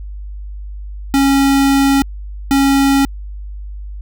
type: tone pair in turn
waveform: square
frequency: 275 / 275 Hz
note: C#4 / C#4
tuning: -14 / -14 cents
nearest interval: unison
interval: 0 cents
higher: neither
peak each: -10 dBFS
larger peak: neither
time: 1.14-2.02 / 2.51-3.05 s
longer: first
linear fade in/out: 0 ms
effects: added 50 Hz sine -25 dBFS peak until 4.01 s